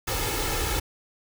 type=noise with comb filter; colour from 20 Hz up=pink; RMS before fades=-27 dBFS; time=0.07-0.8 s; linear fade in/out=10 ms; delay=2.3 ms; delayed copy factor=+0.7; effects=none

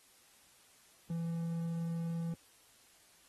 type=tone; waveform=triangle; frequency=167 Hz; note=E3; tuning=23 cents sharp; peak=-32 dBFS; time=1.1-2.34 s; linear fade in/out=2 ms; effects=white hiss -64 dBFS RMS until 3.28 s + AAC 32 kbps

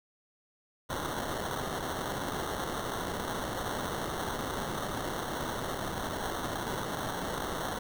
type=noise with sample-and-hold; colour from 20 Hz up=white; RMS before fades=-35 dBFS; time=0.89-7.79 s; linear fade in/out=10 ms; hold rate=2450 Hz; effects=none

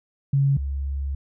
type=tone pair in turn; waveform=sine; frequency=138.59 / 69.14 Hz; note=C#3 / C#2; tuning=0 / -4 cents; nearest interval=octave; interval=1204 cents; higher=first; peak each=-16 / -24 dBFS; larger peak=first; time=0.33-0.57 / 0.57-1.15 s; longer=second; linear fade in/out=5 ms; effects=none

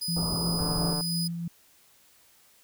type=tone; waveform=sawtooth; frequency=4978 Hz; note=D#8; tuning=in tune; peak=-27 dBFS; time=0.01-1.28 s; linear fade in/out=10 ms
type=tone with tremolo; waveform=sine; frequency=169.8 Hz; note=F3; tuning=48 cents flat; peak=-27 dBFS; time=0.08-1.48 s; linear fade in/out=5 ms; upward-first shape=sine; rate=2.9 Hz; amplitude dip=40%
type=low-pass noise; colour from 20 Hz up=pink; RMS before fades=-34 dBFS; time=0.16-0.94 s; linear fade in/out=10 ms; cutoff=1300 Hz; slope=96 dB/octave
type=click train; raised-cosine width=1 ms; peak=-23 dBFS; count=63; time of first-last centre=0.59-1.009 s; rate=148 Hz
effects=white hiss -60 dBFS RMS until 2.63 s

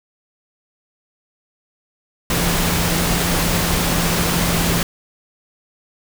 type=tone in noise; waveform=sine; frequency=170.7 Hz; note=F3; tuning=39 cents flat; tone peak=-22 dBFS; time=2.3-4.83 s; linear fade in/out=2 ms; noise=pink; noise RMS=-19 dBFS; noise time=2.3-4.83 s; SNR=-6 dB; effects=none

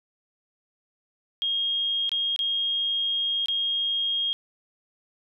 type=tone with dropouts; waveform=sine; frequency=3249 Hz; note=G#7; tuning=39 cents flat; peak=-23 dBFS; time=1.42-4.33 s; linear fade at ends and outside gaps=0 ms; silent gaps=2.093-2.117 / 2.362-2.391 / 3.459-3.484 s; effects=none

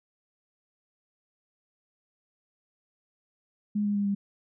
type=tone with pitch steps; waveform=sine; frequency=207.7 / 205.1 / 202.5 / 199.93 Hz; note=G#3 / G#3 / G#3 / G3; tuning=0 / -21 / -43 / +34 cents; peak=-24 dBFS; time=3.75-4.15 s; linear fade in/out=10 ms; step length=100 ms; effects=none

